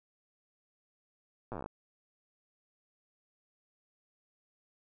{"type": "slowing click train", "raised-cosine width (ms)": 1, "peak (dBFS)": -26, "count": 12, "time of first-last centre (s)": [1.52, 1.66], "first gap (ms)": 8, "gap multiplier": 1.09, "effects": []}